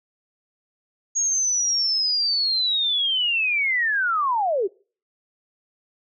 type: linear sweep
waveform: sine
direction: down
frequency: 6645 to 349.2 Hz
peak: -19 dBFS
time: 1.15-4.68 s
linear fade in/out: 20 ms
effects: noise-tail reverb RT60 0.4 s tail -24 dB re dry